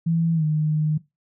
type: tone with pitch glide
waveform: sine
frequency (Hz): 165.6 to 153.62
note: E3 to D#3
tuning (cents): +8 to -22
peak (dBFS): -18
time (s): 0.06-0.98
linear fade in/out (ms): 10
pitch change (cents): -130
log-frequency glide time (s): 0.34-0.44
effects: noise-tail reverb RT60 0.2 s tail -18 dB re dry